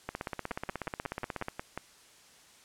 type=two click trains; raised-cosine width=0.5 ms; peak=-20 / -19 dBFS; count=8 / 24; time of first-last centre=0.51-1.776 / 0.09-1.484 s; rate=5.53 / 16.5 Hz; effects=white hiss -58 dBFS RMS until 2.64 s + low-pass 9000 Hz 12 dB/octave